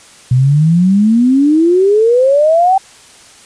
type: exponential sweep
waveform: sine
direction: up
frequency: 122.4 to 784 Hz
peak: -6 dBFS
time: 0.31-2.78 s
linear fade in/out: 5 ms
effects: white hiss -40 dBFS RMS until 3.45 s + resampled to 22050 Hz